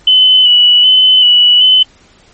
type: tone with vibrato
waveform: sine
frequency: 2989 Hz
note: F#7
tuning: 17 cents sharp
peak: -3 dBFS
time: 0.07-1.83 s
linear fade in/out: 5 ms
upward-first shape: square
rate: 1.3 Hz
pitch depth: 24 cents each way
effects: pink hiss -45 dBFS RMS until 2.33 s + MP3 32 kbps